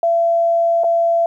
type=tone with dropouts; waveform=sine; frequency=675 Hz; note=E5; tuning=41 cents sharp; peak=-12 dBFS; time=0.03-1.26 s; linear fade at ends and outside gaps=2 ms; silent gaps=0.836-0.842 s; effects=9-bit